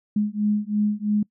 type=beating tone pair; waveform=sine; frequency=207.7 / 210.7 Hz; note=G#3 / G#3; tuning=0 / +25 cents; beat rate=3 Hz; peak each=-23 dBFS; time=0.16-1.23 s; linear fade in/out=5 ms; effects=noise-tail reverb RT60 0.1 s tail -24 dB re dry